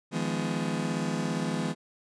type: chord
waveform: 35% pulse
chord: F half-diminished seventh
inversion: third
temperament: just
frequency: 157.15 / 174.61 / 209.5 / 251.4 Hz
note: Eb3 / F3 / Ab3 / Cb4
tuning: +18 / 0 / +15 / +31 cents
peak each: -32 dBFS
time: 0.11-1.75 s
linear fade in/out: 50 ms
effects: resampled to 22050 Hz